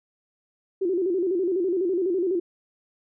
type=tone with vibrato; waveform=sine; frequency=363.1 Hz; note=F#4; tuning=33 cents flat; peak=-21 dBFS; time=0.81-2.4 s; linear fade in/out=10 ms; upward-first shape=square; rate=12 Hz; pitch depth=97 cents each way; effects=none